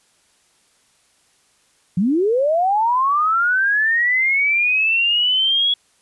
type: linear sweep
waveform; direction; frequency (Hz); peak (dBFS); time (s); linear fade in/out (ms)
sine; up; 164.81 to 3369; -14; 1.97-5.74; 5
effects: white hiss -59 dBFS RMS until 6.01 s + resampled to 24000 Hz